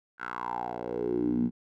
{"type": "tone with band-pass filter sweep", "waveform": "10% pulse", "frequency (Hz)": 60.3, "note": "B1", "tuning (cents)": -41, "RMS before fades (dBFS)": -31, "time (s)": [0.18, 1.51], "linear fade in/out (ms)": 50, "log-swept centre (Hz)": [1500, 210], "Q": 5.9, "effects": []}